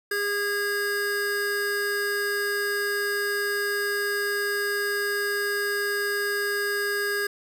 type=tone pair together; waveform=square; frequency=406.7 / 1638.6 Hz; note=G#4 / G#6; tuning=-36 / -24 cents; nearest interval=2 octaves; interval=2412 cents; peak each=-29 / -27 dBFS; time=0.11-7.27 s; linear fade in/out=5 ms; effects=none